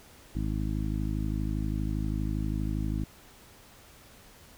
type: harmonic tone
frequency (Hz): 52.5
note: G#1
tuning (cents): +19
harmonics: 1 / 2 / 3 / 4 / 5 / 6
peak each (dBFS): -31 / -34 / -36 / -37 / -38 / -39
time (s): 0.35-3.04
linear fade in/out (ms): 5
effects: pink hiss -54 dBFS RMS until 4.57 s